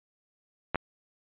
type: clicks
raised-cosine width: 0.5 ms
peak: -12 dBFS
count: 2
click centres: 0.746 / 0.757 s
effects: resampled to 8000 Hz